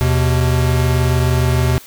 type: tone pair together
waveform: square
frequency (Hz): 79.63 / 126.4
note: D#2 / B2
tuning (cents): +41 / +41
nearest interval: minor sixth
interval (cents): 800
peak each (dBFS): -17 / -15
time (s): 0.01-1.78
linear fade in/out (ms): 0
effects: white hiss -40 dBFS RMS until 1.86 s